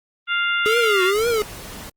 harmonic tone, 698.5 Hz, F5, in tune, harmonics 2 / 3 / 4 / 5, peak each -20 / -26 / -25 / -30 dBFS, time 0.27-1.14 s, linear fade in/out 50 ms
square tone with vibrato, 418.8 Hz, G#4, 15 cents sharp, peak -18 dBFS, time 0.66-1.42 s, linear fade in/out 0 ms, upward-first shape triangle, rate 2 Hz, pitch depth 250 cents each way
pink noise, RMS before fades -36 dBFS, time 1.14-1.9 s, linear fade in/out 10 ms
effects Opus 24 kbps

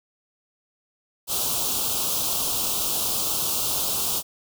white band-stop noise, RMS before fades -25 dBFS, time 1.27-4.23 s, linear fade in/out 50 ms, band 1300 to 2800 Hz, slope 48 dB/octave, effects none

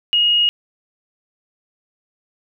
sine tone, 2874 Hz, F7, 49 cents sharp, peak -12 dBFS, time 0.13-0.49 s, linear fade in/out 0 ms, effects none

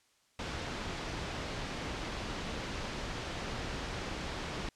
pink low-pass noise, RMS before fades -39 dBFS, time 0.39-4.69 s, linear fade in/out 2 ms, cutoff 5100 Hz, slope 12 dB/octave, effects white hiss -70 dBFS RMS until 4.75 s + low-pass 8000 Hz 12 dB/octave

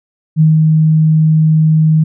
sine tone with ADSR envelope, 157.1 Hz, D#3, 17 cents sharp, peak -4 dBFS, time 0.36-2.04 s, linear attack 45 ms, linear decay 160 ms, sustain -2 dB, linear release 9 ms, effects none

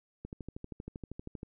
click train, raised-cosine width 3 ms, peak -28 dBFS, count 16, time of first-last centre 0.25-1.431 s, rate 12.7 Hz, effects none

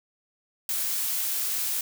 blue noise, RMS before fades -28 dBFS, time 0.69-1.81 s, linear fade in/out 2 ms, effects none

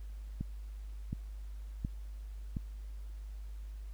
click train, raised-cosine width 5 ms, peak -23 dBFS, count 4, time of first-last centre 0.41-2.568 s, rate 1.39 Hz, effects added 51 Hz sine -41 dBFS peak until 3.93 s + pink hiss -66 dBFS RMS until 3.93 s

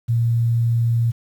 sine tone, 116.7 Hz, A#2, 2 cents sharp, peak -15 dBFS, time 0.08-1.12 s, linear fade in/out 20 ms, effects 8-bit

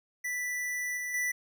square tone with level steps, 1975.5 Hz, B6, in tune, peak -32 / -34 / -29 dBFS, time 0.24-1.32 s, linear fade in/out 10 ms, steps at 0.97 / 1.14 s, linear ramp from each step 2 ms, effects none

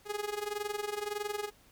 sawtooth tone with amplitude modulation, 415.3 Hz, G#4, in tune, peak -27 dBFS, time 0.05-1.51 s, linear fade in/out 50 ms, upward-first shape sine, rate 21.7 Hz, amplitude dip 80%, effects pink hiss -62 dBFS RMS until 1.71 s

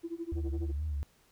sine tone with tremolo, 335.4 Hz, E4, 30 cents sharp, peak -32 dBFS, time 0.03-0.72 s, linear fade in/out 20 ms, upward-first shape sine, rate 12 Hz, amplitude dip 95%
sine tone with vibrato, 74.4 Hz, D2, 23 cents sharp, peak -30 dBFS, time 0.32-1.03 s, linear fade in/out 0 ms, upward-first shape sine, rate 4.2 Hz, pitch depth 83 cents each way
effects tanh soft clip ceiling -27 dBFS + pink hiss -66 dBFS RMS until 1.31 s

